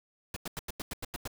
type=noise bursts; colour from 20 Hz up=pink; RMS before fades=-37 dBFS; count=9; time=0.34-1.276 s; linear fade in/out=2 ms; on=24 ms; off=90 ms; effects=none